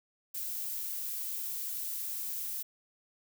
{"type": "noise", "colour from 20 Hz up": "violet", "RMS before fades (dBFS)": -37, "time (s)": [0.34, 2.63], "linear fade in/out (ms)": 10, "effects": []}